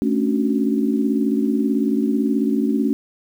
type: chord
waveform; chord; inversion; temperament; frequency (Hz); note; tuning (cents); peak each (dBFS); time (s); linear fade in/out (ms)
sine; D major seventh; second; equal with one note detuned; 220 / 275.4 / 293.7 / 370; A3 / C#4 / D4 / F#4; 0 / -11 / 0 / 0; -20 / -20 / -25 / -26; 0.02-2.93; 0
effects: 8-bit